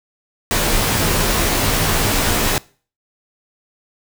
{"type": "noise with comb filter", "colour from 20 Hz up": "pink", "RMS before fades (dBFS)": -17, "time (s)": [0.51, 2.58], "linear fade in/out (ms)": 0, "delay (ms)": 16, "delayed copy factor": -0.7, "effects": ["noise-tail reverb RT60 0.4 s tail -22 dB re dry"]}